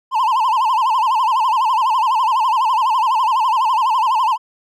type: tone with vibrato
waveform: triangle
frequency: 956 Hz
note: A#5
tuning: 43 cents sharp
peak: -11 dBFS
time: 0.11-4.38 s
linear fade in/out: 50 ms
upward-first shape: sine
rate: 12 Hz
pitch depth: 190 cents each way
effects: none